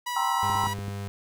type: tone with vibrato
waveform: sawtooth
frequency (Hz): 973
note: B5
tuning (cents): -26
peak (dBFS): -25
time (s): 0.06-0.74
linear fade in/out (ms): 10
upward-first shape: sine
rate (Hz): 6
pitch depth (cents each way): 9
type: chord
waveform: sine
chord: C dominant seventh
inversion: second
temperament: equal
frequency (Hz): 784 / 932.3 / 1046.5 / 1318.5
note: G5 / Bb5 / C6 / E6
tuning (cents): 0 / 0 / 0 / 0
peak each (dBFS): -31 / -28 / -29 / -32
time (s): 0.16-0.67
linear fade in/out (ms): 5
type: tone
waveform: 35% pulse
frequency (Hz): 100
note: G2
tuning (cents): +35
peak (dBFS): -30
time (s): 0.43-1.08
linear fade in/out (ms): 0
type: clicks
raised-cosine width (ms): 3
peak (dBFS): -25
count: 6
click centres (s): 0.498 / 0.554 / 0.638 / 0.672 / 0.788 / 0.882
effects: none